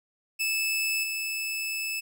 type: tone with level steps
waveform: sawtooth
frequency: 2619 Hz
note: E7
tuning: 12 cents flat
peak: -22 / -26 dBFS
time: 0.39-2.01 s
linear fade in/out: 20 ms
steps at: 1.03 s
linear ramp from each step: 10 ms
effects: none